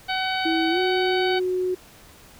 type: harmonic tone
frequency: 754 Hz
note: F#5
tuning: 32 cents sharp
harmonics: 1 / 2 / 3 / 4 / 5 / 6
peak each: -26 / -29 / -31 / -32 / -33 / -34 dBFS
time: 0.08-1.4 s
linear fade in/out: 20 ms
type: tone with pitch glide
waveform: sine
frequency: 326.9 to 366.9 Hz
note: E4 to F#4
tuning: -14 to -15 cents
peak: -21 dBFS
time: 0.45-1.75 s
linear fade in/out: 10 ms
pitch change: +199 cents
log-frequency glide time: 0.7-0.79 s
effects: pink hiss -49 dBFS RMS until 2.39 s